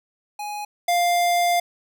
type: tone pair in turn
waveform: square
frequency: 832 / 699.6 Hz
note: G#5 / F5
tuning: +3 / +3 cents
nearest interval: minor third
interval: 300 cents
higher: first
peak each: -29 / -18 dBFS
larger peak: second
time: 0.39-0.65 / 0.88-1.6 s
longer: second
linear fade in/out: 5 ms
effects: none